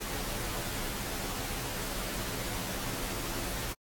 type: noise with comb filter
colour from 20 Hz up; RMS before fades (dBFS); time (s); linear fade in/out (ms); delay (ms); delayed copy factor
pink; -36; 0-3.74; 20; 13; -0.95
effects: AAC 64 kbps